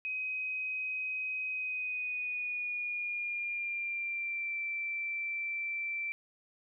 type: tone with pitch glide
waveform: sine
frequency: 2522 to 2340 Hz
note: D#7 to D7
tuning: +23 to -7 cents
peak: -33 dBFS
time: 0.05-6.12 s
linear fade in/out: 0 ms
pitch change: -130 cents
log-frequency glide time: 1.51-4.58 s
effects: none